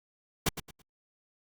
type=noise with echo; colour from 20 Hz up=pink; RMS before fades=-26 dBFS; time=0.46-0.49 s; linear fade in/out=5 ms; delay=110 ms; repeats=3; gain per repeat=-11 dB; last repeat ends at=0.82 s; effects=Opus 48 kbps